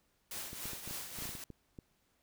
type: noise with tremolo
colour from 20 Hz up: white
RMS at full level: -41 dBFS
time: 0.31-1.44 s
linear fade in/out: 2 ms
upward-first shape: triangle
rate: 3.5 Hz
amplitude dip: 60%
type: clicks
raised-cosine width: 3 ms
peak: -34 dBFS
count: 12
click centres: 0.531 / 0.656 / 0.733 / 0.876 / 0.91 / 1.187 / 1.223 / 1.255 / 1.292 / 1.352 / 1.503 / 1.788 s
effects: pink hiss -75 dBFS RMS until 2.22 s